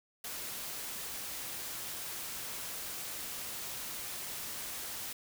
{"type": "noise", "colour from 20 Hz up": "white", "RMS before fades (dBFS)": -41, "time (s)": [0.24, 5.13], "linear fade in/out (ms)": 5, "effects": []}